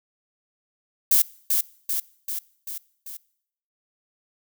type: noise with echo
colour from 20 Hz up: violet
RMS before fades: -17 dBFS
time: 1.11-1.22 s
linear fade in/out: 5 ms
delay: 390 ms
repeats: 5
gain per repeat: -4 dB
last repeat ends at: 3.17 s
effects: noise-tail reverb RT60 0.7 s tail -23 dB re dry